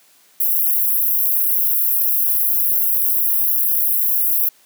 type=high-pass noise; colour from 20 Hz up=white; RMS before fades=-17 dBFS; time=0.4-4.49 s; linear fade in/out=5 ms; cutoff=11000 Hz; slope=96 dB/octave; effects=white hiss -53 dBFS RMS until 4.65 s + high-pass 200 Hz 12 dB/octave